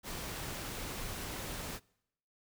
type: noise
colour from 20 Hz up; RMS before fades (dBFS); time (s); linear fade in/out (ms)
pink; -41; 0.03-1.8; 50
effects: noise-tail reverb RT60 0.8 s tail -25 dB re dry